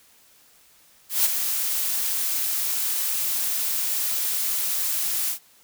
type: noise with ADSR envelope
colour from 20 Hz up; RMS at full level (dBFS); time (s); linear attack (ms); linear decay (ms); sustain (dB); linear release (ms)
blue; -18; 1.09-5.39; 160; 21; -7; 95
effects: white hiss -56 dBFS RMS until 5.63 s